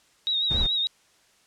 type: tone with vibrato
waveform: sine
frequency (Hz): 3776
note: A#7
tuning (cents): +22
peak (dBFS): -22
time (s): 0.27-0.87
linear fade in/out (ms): 0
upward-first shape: triangle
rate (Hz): 7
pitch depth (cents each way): 66
type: noise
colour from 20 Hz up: brown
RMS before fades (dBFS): -27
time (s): 0.5-0.67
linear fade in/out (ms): 10
effects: white hiss -61 dBFS RMS until 1.46 s + low-pass 8000 Hz 12 dB/octave